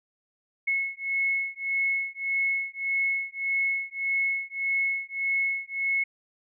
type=beating tone pair; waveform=sine; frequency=2186 / 2187.7 Hz; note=C#7 / C#7; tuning=-25 / -23 cents; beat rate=1.7 Hz; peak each=-28 dBFS; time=0.67-6.04 s; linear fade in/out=10 ms; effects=none